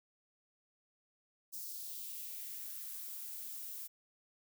violet noise with high-pass filter sweep, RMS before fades -45 dBFS, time 1.52-3.88 s, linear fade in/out 20 ms, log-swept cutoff 5700 to 360 Hz, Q 1.9, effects none

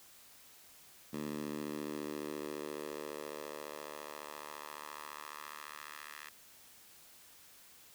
10% pulse tone with high-pass filter sweep, 74.5 Hz, D2, 25 cents sharp, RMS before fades -44 dBFS, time 1.13-6.29 s, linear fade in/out 5 ms, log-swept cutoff 210 to 1600 Hz, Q 1.8, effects white hiss -59 dBFS RMS until 7.94 s

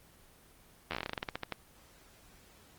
slowing click train, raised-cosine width 0.3 ms, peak -18 dBFS, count 17, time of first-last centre 0.91-1.523 s, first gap 11 ms, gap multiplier 1.15, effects pink hiss -60 dBFS RMS until 2.78 s + Opus 24 kbps

